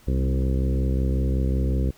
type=harmonic tone with a mistuned harmonic; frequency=65.41 Hz; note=C2; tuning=in tune; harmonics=1 / 2 / 3 / 4 / 5 / 6 / 7 / 8; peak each=-21 / -27 / -31 / -33 / -35 / -37 / -38 / -39 dBFS; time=0.07-1.91 s; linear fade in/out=10 ms; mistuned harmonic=3; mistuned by=+19 cents; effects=pink hiss -54 dBFS RMS until 1.97 s